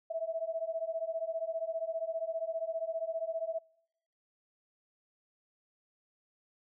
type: beating tone pair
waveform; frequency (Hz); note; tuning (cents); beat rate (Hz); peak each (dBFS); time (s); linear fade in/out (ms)
sine; 646 / 661; E5 / E5; -35 / +5; 15; -36 / -35; 0.1-3.59; 10
effects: noise-tail reverb RT60 0.8 s tail -26 dB re dry